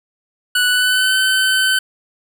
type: tone with pitch glide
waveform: 25% pulse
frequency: 1480 to 1526.9 Hz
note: F#6 to G6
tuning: 0 to -46 cents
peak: -9 dBFS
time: 0.55-1.79 s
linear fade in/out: 5 ms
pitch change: +54 cents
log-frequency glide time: 0.66-1.17 s
effects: none